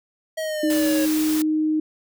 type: exponential sweep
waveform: square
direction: down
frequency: 640 to 547 Hz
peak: -25 dBFS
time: 0.37-1.06 s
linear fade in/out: 10 ms
type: tone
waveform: sine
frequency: 310 Hz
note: D#4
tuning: 6 cents flat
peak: -18 dBFS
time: 0.63-1.8 s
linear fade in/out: 5 ms
type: noise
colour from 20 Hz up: white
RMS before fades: -30 dBFS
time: 0.7-1.42 s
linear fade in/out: 2 ms
effects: none